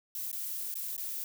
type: noise with dropouts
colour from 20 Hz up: violet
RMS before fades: -37 dBFS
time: 0.15-1.24 s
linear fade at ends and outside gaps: 2 ms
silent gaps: 0.316-0.328 / 0.742-0.754 / 0.966-0.978 s
effects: none